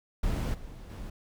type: noise with level steps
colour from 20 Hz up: brown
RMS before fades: -29 / -44 / -39 dBFS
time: 0.23-1.1 s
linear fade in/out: 5 ms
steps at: 0.53 / 0.89 s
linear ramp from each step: 20 ms
effects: none